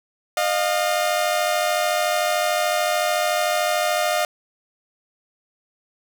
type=tone pair together; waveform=sawtooth; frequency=612 / 705.6 Hz; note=D#5 / F5; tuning=-29 / +18 cents; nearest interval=major second; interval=247 cents; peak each=-18 / -18 dBFS; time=0.37-4.25 s; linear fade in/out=2 ms; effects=none